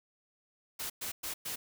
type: noise bursts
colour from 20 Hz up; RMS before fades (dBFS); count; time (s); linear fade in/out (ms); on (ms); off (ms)
white; -38; 4; 0.79-1.56; 10; 110; 110
effects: none